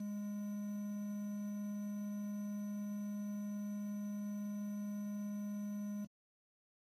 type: tone with quantisation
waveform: triangle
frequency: 205.9 Hz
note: G#3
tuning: 15 cents flat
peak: -37 dBFS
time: 0-6.05 s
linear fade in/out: 5 ms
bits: 10
effects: AAC 32 kbps